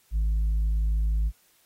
sine tone with tanh clipping, 53.2 Hz, G#1, 42 cents sharp, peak -22 dBFS, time 0.11-1.32 s, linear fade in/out 50 ms, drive 2 dB, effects white hiss -63 dBFS RMS until 1.65 s + AAC 48 kbps

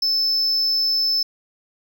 triangle tone, 5260 Hz, E8, 5 cents flat, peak -16 dBFS, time 0.02-1.23 s, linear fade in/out 5 ms, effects none

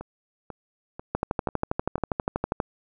two click trains, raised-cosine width 1 ms, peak -10 / -22 dBFS, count 19 / 5, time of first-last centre 1.15-2.602 / 0.01-1.98 s, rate 12.4 / 2.03 Hz, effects none

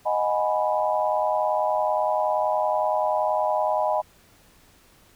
sine chord, G# minor seventh, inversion second, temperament equal, 622.3 / 740 / 830.6 / 987.8 Hz, D#5 / F#5 / G#5 / B5, 0 / 0 / 0 / 0 cents, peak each -24 / -28 / -26 / -27 dBFS, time 0.05-4.02 s, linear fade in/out 20 ms, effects pink hiss -56 dBFS RMS until 5.15 s

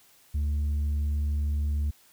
sine tone with tanh clipping, 73.42 Hz, D2, in tune, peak -25 dBFS, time 0.34-1.91 s, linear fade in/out 10 ms, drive 3 dB, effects white hiss -59 dBFS RMS until 2.12 s

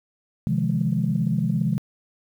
sine chord, F minor seventh, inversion second, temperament just, 130.96 / 157.15 / 174.61 / 209.5 Hz, C3 / Eb3 / F3 / Ab3, +2 / +18 / 0 / +15 cents, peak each -25 dBFS, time 0.47-1.78 s, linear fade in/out 0 ms, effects tanh soft clip ceiling -10 dBFS + 9-bit

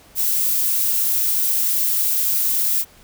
violet noise, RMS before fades -19 dBFS, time 0.15-2.85 s, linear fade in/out 50 ms, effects pink hiss -49 dBFS RMS until 3.03 s

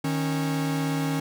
45% pulse tone pair together, 155.65 / 274.7 Hz, D#3 / C#4, +1 / -16 cents, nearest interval minor seventh, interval 983 cents, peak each -27 dBFS, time 0.04-1.2 s, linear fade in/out 5 ms, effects none

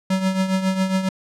square tone with tremolo, 189.3 Hz, F#3, 40 cents sharp, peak -16 dBFS, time 0.1-1.09 s, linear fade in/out 5 ms, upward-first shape triangle, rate 7.3 Hz, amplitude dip 70%, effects low-pass 9000 Hz 12 dB/octave

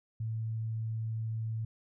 sine tone, 111.6 Hz, A2, 25 cents sharp, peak -32 dBFS, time 0.2-1.65 s, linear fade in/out 5 ms, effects none

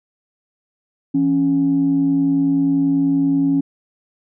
sine tone pair together, 166.79 / 277.2 Hz, E3 / C#4, +21 / 0 cents, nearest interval major sixth, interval 879 cents, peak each -22 / -13 dBFS, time 1.14-3.61 s, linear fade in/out 10 ms, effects tanh soft clip ceiling -8 dBFS

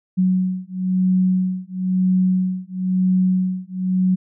sine beating tone pair, 184.6 / 185.6 Hz, F#3 / F#3, -4 / +6 cents, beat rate 1 Hz, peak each -19 dBFS, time 0.17-4.16 s, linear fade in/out 20 ms, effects none

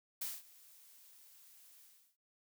blue noise with ADSR envelope, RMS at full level -39 dBFS, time 0.21-2.17 s, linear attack 8 ms, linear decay 200 ms, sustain -22 dB, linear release 350 ms, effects none

